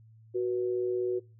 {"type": "tone pair together", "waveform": "sine", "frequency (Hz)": [370, 486.1], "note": ["F#4", "B4"], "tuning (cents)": [0, -28], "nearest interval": "perfect fourth", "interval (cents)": 472, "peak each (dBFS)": [-27, -35], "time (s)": [0.34, 1.2], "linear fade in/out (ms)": 20, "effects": ["noise-tail reverb RT60 0.3 s tail -23 dB re dry", "added 111 Hz sine -53 dBFS peak until 1.39 s"]}